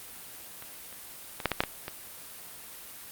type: clicks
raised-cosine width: 0.3 ms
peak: -27 / -30 / -20 / -7 / -10 / -6 / -12 / -18 dBFS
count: 8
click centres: 0.624 / 0.927 / 1.402 / 1.457 / 1.517 / 1.605 / 1.637 / 1.881 s
effects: white hiss -45 dBFS RMS until 3.11 s + Opus 32 kbps